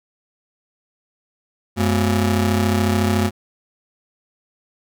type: ring-modulated tone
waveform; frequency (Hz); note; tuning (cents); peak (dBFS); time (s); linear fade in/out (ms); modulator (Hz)
30% pulse; 153.3; D#3; -25; -10; 1.76-3.31; 50; 59.7
effects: none